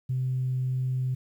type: tone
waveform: sine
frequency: 128.7 Hz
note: C3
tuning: 28 cents flat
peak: -24 dBFS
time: 0.09-1.15 s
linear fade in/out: 10 ms
effects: tanh soft clip ceiling -20 dBFS + 10-bit